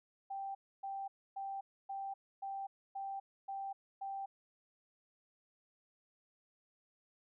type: tone bursts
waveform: sine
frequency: 784 Hz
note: G5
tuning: in tune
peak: -39 dBFS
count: 8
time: 0.3-4.26 s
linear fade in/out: 10 ms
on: 250 ms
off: 280 ms
effects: none